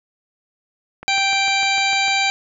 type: click train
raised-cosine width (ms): 0.5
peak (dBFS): -19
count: 8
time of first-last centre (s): 1.03-2.081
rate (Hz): 6.66
type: harmonic tone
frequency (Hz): 784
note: G5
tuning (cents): 0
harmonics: 1 / 2 / 3 / 4 / 5 / 6 / 8 / 9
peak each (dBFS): -21 / -28 / -19 / -29 / -24 / -27 / -35 / -31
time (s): 1.08-2.3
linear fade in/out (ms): 0
effects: none